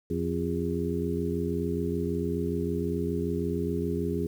harmonic tone with a mistuned harmonic, 86.8 Hz, F2, 10 cents flat, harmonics 1 / 2 / 3 / 4 / 5, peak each -34 / -32 / -33 / -34 / -32 dBFS, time 0.1-4.27 s, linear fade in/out 5 ms, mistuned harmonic 5, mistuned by -88 cents, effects 9-bit

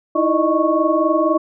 sine tone cluster, 313.6 / 333.4 / 604 / 628 / 1105 Hz, D#4 / E4 / D5 / D#5 / C#6, +14 / +20 / +48 / +16 / -6 cents, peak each -20 dBFS, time 0.15-1.38 s, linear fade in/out 10 ms, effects none

